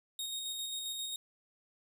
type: tone with tremolo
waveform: sawtooth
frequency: 3729 Hz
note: A#7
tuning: in tune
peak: -33 dBFS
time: 0.19-1.16 s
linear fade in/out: 2 ms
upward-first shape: square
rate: 7.5 Hz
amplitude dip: 25%
effects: none